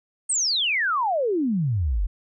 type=exponential sweep; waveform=sine; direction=down; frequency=8870 to 40.88 Hz; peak=-20 dBFS; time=0.29-2.07 s; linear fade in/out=10 ms; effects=none